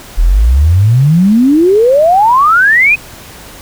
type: exponential sweep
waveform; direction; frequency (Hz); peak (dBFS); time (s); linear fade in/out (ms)
sine; up; 37.61 to 2563; -4; 0.17-2.96; 20
effects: pink hiss -32 dBFS RMS until 3.61 s